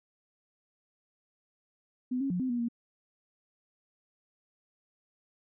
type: tone with pitch steps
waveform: sine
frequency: 251.8 / 273.2 / 178.8 / 258 / 241.1 / 235.3 Hz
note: B3 / C#4 / F3 / C4 / B3 / A#3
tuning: +34 / -25 / +41 / -24 / -41 / +16 cents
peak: -28 dBFS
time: 2.11-2.686 s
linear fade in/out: 10 ms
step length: 96 ms
effects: none